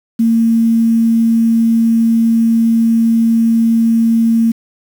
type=tone with quantisation; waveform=sine; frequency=228.1 Hz; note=A#3; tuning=37 cents flat; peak=-8 dBFS; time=0.19-4.52 s; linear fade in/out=10 ms; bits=6; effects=none